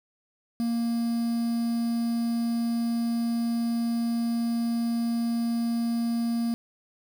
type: tone with quantisation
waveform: triangle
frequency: 233.1 Hz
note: A#3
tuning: in tune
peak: -22 dBFS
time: 0.6-6.54 s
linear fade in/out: 0 ms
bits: 7
effects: none